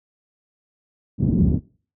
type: low-pass noise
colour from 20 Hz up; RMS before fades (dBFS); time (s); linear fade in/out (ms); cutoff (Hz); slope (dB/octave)
white; -17; 1.18-1.6; 50; 230; 24
effects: noise-tail reverb RT60 0.4 s tail -21 dB re dry + high-pass 60 Hz 12 dB/octave